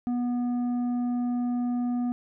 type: tone with tanh clipping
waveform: triangle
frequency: 243.9 Hz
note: B3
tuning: 21 cents flat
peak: -26 dBFS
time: 0.07-2.12 s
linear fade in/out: 0 ms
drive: 11 dB
effects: none